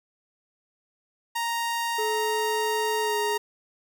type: tone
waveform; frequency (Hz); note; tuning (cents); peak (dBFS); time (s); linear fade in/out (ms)
sawtooth; 932.3; A#5; 0; -22; 1.35-3.38; 10
type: tone with pitch glide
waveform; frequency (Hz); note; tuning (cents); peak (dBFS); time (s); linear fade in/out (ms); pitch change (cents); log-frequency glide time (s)
triangle; 430.1 to 418.3; A4 to G#4; -39 to +12; -25; 1.98-3.38; 10; -49; 3.01-3.17
effects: none